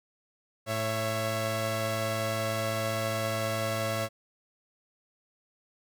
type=tone cluster; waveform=sawtooth; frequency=109.4 / 552 / 667 Hz; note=A2 / C#5 / E5; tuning=-9 / -7 / +20 cents; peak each=-29 dBFS; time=0.66-4.09 s; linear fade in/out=50 ms; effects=none